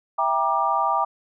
sine chord, E half-diminished seventh, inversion none, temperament just, 659.3 / 791.1 / 949.3 / 1186.7 Hz, E5 / G5 / Bb5 / D6, 0 / +16 / +31 / +18 cents, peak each -28 / -24 / -24 / -23 dBFS, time 0.18-1.05 s, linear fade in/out 10 ms, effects none

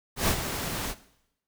pink noise with ADSR envelope, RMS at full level -23 dBFS, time 0.16-0.95 s, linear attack 120 ms, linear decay 75 ms, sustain -9 dB, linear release 52 ms, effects noise-tail reverb RT60 0.8 s tail -17 dB re dry

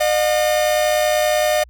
45% pulse tone pair together, 607.6 / 718 Hz, D#5 / F5, -41 / +48 cents, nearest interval minor third, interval 289 cents, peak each -16 / -21 dBFS, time 0-1.64 s, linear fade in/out 10 ms, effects added 60 Hz sine -42 dBFS peak until 1.69 s

